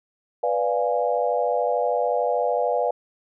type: chord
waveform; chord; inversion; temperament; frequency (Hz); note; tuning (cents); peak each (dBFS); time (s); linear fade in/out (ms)
sine; B diminished seventh; none; equal; 493.9 / 587.3 / 698.5 / 830.6; B4 / D5 / F5 / Ab5; 0 / 0 / 0 / 0; -24 / -25 / -25 / -28; 0.43-2.91; 5
effects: none